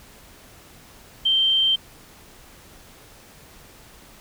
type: tone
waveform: sine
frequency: 3136 Hz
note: G7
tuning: in tune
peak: -16 dBFS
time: 1.25-1.76 s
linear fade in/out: 10 ms
effects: pink hiss -48 dBFS RMS until 4.2 s